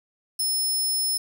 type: tone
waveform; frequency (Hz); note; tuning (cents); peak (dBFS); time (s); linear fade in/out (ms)
15% pulse; 5250; E8; -8; -17; 0.39-1.18; 10
effects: none